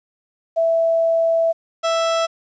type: tone pair in turn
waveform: sine / 30% pulse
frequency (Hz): 660 / 660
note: E5 / E5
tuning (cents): +2 / +2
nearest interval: unison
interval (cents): 0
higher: neither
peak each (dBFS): -14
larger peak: neither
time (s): 0.56-1.53 / 1.83-2.27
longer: first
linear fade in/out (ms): 20
effects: resampled to 16000 Hz + 9-bit